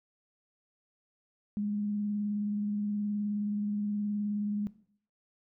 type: tone with vibrato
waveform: sine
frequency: 206.9 Hz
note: G#3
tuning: 6 cents flat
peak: -29 dBFS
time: 1.57-4.67 s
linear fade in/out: 0 ms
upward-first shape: square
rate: 19 Hz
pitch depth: 18 cents each way
effects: noise-tail reverb RT60 0.6 s tail -18 dB re dry